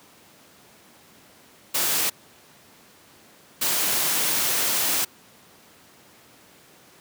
white noise bursts at uneven times, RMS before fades -23 dBFS, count 2, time 1.74-2.1 / 3.61-5.05 s, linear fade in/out 10 ms, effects pink hiss -52 dBFS RMS until 7 s + high-pass 150 Hz 12 dB/octave

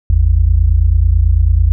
sine tone pair together, 53.29 / 82.41 Hz, G#1 / E2, +45 / 0 cents, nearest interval minor sixth, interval 755 cents, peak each -10 dBFS, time 0.1-1.72 s, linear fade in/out 0 ms, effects none

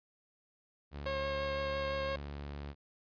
sawtooth tone, 71.7 Hz, D2, 41 cents flat, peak -37 dBFS, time 0.91-2.75 s, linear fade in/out 50 ms
sawtooth tone with vibrato, 540 Hz, C#5, 45 cents flat, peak -30 dBFS, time 1.06-2.16 s, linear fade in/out 2 ms, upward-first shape sine, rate 5.9 Hz, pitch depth 10 cents each way
effects resampled to 11025 Hz

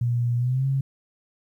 sine tone with pitch glide, 120 to 135.48 Hz, B2 to C#3, -49 to -39 cents, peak -20 dBFS, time 0.01-0.81 s, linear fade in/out 5 ms, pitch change +210 cents, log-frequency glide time 0.37-0.66 s, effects 10-bit

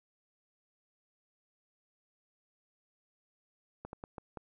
slowing click train, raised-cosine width 1 ms, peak -28 dBFS, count 5, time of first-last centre 3.85-4.373 s, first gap 81 ms, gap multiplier 1.33, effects none

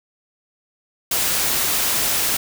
white noise, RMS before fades -20 dBFS, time 1.11-2.37 s, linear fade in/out 5 ms, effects none

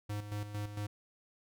square tone with tremolo, 103.83 Hz, G#2, in tune, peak -36 dBFS, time 0.09-0.87 s, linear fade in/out 10 ms, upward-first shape square, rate 4.4 Hz, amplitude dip 60%, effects none

